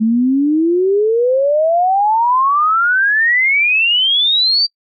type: exponential sweep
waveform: sine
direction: up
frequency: 215.3 to 4699 Hz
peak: -10 dBFS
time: 0-4.67 s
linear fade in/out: 20 ms
effects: noise-tail reverb RT60 0.1 s tail -26 dB re dry